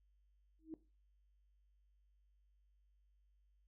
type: tone with exponential growth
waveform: sine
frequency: 318.2 Hz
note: D#4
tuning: 39 cents sharp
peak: -40 dBFS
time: 0.59-0.74 s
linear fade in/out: 1 ms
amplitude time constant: 31 ms
effects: noise-tail reverb RT60 0.3 s tail -17 dB re dry + added 50 Hz sine -70 dBFS peak until 3.67 s